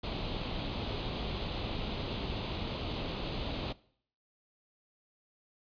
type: noise with comb filter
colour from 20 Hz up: pink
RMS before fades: -36 dBFS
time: 0.03-3.73 s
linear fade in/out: 10 ms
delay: 0.29 ms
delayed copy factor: +0.6
effects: noise-tail reverb RT60 0.6 s tail -21 dB re dry + resampled to 11025 Hz